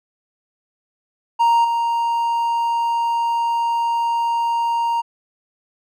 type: tone with level steps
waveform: triangle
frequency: 932.3 Hz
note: A#5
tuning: in tune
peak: -10 / -15 dBFS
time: 1.39-5.02 s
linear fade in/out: 20 ms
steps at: 1.64 s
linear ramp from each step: 10 ms
effects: none